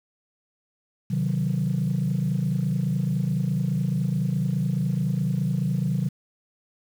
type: chord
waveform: sine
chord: C diminished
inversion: none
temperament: equal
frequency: 130.81 / 155.56 / 185 Hz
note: C3 / Eb3 / Gb3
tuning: 0 / 0 / 0 cents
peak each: -25 dBFS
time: 1.1-6.09 s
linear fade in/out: 10 ms
effects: tanh soft clip ceiling -16 dBFS + 8-bit